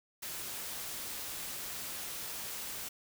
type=noise; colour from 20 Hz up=white; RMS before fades=-41 dBFS; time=0.22-2.89 s; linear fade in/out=10 ms; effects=none